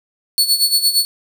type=tone with tremolo; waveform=sawtooth; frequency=4421 Hz; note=C#8; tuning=5 cents flat; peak=-7 dBFS; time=0.38-1.05 s; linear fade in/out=0 ms; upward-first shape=sine; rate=8.7 Hz; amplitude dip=75%; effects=7-bit